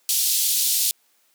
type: band-pass noise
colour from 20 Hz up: white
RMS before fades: -21 dBFS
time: 0.09-0.91 s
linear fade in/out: 0 ms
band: 3400 to 16000 Hz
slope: 24 dB/octave
effects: white hiss -63 dBFS RMS until 1.34 s + high-pass 300 Hz 12 dB/octave